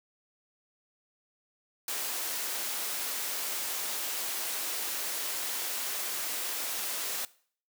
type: high-pass noise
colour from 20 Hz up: white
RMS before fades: -34 dBFS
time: 1.88-7.25 s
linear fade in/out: 2 ms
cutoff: 340 Hz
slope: 12 dB/octave
effects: noise-tail reverb RT60 0.5 s tail -20 dB re dry